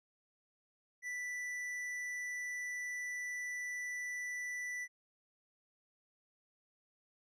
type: tone with tanh clipping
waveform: sine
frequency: 1975.5 Hz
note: B6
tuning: in tune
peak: -40 dBFS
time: 1.02-4.88 s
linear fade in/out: 50 ms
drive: 10 dB
effects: none